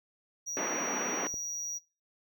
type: tone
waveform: triangle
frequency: 5770 Hz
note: F#8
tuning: 44 cents flat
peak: -33 dBFS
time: 0.46-1.79 s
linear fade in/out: 20 ms
type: band-pass noise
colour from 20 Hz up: pink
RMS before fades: -35 dBFS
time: 0.57-1.27 s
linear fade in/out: 0 ms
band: 240 to 2500 Hz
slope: 24 dB/octave
type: click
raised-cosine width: 2 ms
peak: -32 dBFS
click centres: 1.341 s
effects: noise-tail reverb RT60 0.3 s tail -22 dB re dry